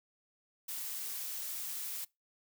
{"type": "noise", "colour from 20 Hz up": "blue", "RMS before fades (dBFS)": -40, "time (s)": [0.68, 2.05], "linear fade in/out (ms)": 10, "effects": ["noise-tail reverb RT60 0.2 s tail -23 dB re dry"]}